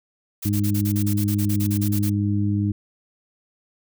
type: noise bursts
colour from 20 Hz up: blue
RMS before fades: -31 dBFS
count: 16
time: 0.42-2.099 s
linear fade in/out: 10 ms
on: 74 ms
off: 33 ms
type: harmonic tone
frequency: 102.3 Hz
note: G#2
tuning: 26 cents flat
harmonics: 1 / 2 / 3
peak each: -21 / -24 / -26 dBFS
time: 0.45-2.72 s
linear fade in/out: 5 ms
effects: none